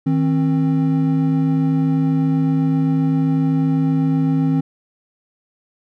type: tone pair together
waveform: triangle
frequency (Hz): 158.1 / 265.9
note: D#3 / C4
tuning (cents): +28 / +28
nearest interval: major sixth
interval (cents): 900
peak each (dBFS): -15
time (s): 0.06-4.61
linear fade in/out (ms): 10
effects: none